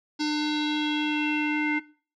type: tone with low-pass filter sweep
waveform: square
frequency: 300.6 Hz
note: D4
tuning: 40 cents sharp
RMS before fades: -26 dBFS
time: 0.19-1.8 s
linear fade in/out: 20 ms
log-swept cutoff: 4900 to 2100 Hz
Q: 5.2
effects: noise-tail reverb RT60 0.4 s tail -19 dB re dry